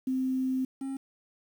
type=tone pair in turn; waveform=sine / triangle; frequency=260.2 / 269.5 Hz; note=C4 / C#4; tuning=-9 / -49 cents; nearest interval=minor second; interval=60 cents; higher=second; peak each=-26 / -30 dBFS; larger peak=first; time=0.07-0.65 / 0.81-0.97 s; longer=first; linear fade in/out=5 ms; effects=9-bit